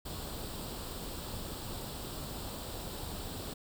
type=noise with comb filter; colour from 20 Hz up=pink; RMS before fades=-41 dBFS; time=0.05-3.54 s; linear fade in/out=10 ms; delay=0.24 ms; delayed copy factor=+0.6; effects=none